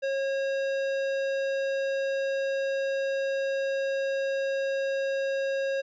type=tone with tanh clipping; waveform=sine; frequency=544 Hz; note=C#5; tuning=33 cents flat; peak=-28 dBFS; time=0.02-5.82 s; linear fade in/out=20 ms; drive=16 dB; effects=resampled to 16000 Hz